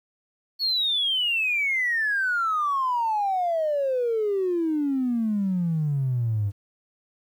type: exponential sweep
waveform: triangle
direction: down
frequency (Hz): 4424 to 98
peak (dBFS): -18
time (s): 0.59-6.52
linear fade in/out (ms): 50
effects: tanh soft clip ceiling -19 dBFS + 10-bit